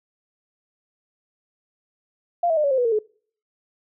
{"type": "tone with pitch steps", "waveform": "sine", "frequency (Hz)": [694, 647.5, 604.2, 563.7, 526, 490.7, 457.9, 427.2], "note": ["F5", "E5", "D5", "C#5", "C5", "B4", "A#4", "G#4"], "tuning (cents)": [-11, -31, 49, 29, 9, -11, -31, 49], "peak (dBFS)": -17, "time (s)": [2.43, 2.99], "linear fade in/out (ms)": 5, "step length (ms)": 70, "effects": ["noise-tail reverb RT60 0.5 s tail -25 dB re dry"]}